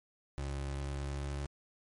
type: tone with pitch glide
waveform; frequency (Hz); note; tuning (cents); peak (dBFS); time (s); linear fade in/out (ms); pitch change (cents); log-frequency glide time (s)
30% pulse; 69.3 to 70.35; C#2 to C#2; 0 to +26; -33; 0.38-1.46; 0; +26; 0.82-1.29
effects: MP3 48 kbps